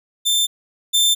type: tone pair in turn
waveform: sawtooth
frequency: 3566 / 3566 Hz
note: A7 / A7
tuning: +22 / +22 cents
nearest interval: unison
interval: 0 cents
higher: neither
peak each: -12 / -10 dBFS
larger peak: second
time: 0.25-0.47 / 0.93-1.15 s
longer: neither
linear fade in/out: 20 ms
effects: none